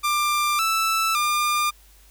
sawtooth tone with pitch steps, 1189 / 1320 / 1201 Hz, D6 / E6 / D6, +21 / +2 / +38 cents, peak -16 dBFS, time 0.03-1.71 s, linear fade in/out 20 ms, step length 560 ms, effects added 50 Hz sine -51 dBFS peak until 2.1 s + white hiss -55 dBFS RMS until 2.1 s

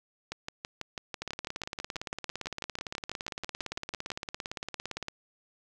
two click trains, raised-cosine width 0.2 ms, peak -18 / -18 dBFS, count 24 / 69, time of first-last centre 0.32-4.103 / 1.22-5.084 s, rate 6.08 / 17.6 Hz, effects none

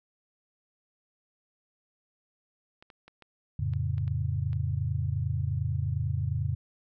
clicks, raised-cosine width 0.3 ms, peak -34 dBFS, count 8, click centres 2.825 / 2.902 / 3.08 / 3.223 / 3.736 / 3.981 / 4.079 / 4.531 s
sine chord, F augmented, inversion none, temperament equal, 87.31 / 110 / 138.59 Hz, F2 / A2 / C#3, 0 / 0 / 0 cents, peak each -31 dBFS, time 3.59-6.55 s, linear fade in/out 5 ms
effects none

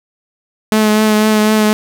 sawtooth tone with vibrato, 214.7 Hz, A3, 42 cents flat, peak -5 dBFS, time 0.72-1.73 s, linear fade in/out 0 ms, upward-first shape triangle, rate 4 Hz, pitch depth 23 cents each way, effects 7-bit

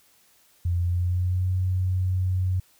sine tone with pitch glide, 87.31 to 92.39 Hz, F2 to F#2, 0 to -2 cents, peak -21 dBFS, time 0.65-2.6 s, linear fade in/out 5 ms, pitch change +98 cents, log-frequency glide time 0.81-1.5 s, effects white hiss -60 dBFS RMS until 2.79 s

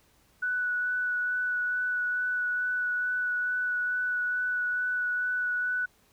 sine tone with vibrato, 1480 Hz, F#6, in tune, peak -26 dBFS, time 0.42-5.86 s, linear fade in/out 10 ms, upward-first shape sine, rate 2.3 Hz, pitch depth 11 cents each way, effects pink hiss -64 dBFS RMS until 6.12 s

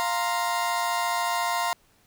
35% pulse chord, F suspended fourth, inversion none, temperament equal, 698.5 / 932.3 / 1046.5 Hz, F5 / Bb5 / C6, 0 / 0 / 0 cents, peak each -27 dBFS, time 0-1.73 s, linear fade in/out 0 ms, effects pink hiss -62 dBFS RMS until 2.06 s

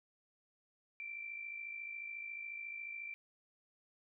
sine tone with amplitude modulation, 2349 Hz, D7, in tune, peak -40 dBFS, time 1-3.14 s, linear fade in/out 0 ms, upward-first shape sine, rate 54.1 Hz, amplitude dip 55%, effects none

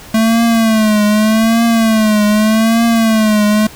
square tone with vibrato, 220 Hz, A3, in tune, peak -9 dBFS, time 0.14-3.67 s, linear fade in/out 5 ms, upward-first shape triangle, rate 0.83 Hz, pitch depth 98 cents each way, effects pink hiss -35 dBFS RMS until 3.75 s

